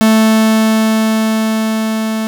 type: tone with level ramp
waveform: 45% pulse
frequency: 220 Hz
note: A3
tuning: in tune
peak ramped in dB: -6 to -15 dBFS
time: 0.01-2.27 s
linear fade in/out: 0 ms
effects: 8-bit